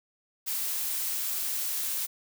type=noise; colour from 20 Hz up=blue; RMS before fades=-31 dBFS; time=0.46-2.07 s; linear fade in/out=20 ms; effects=none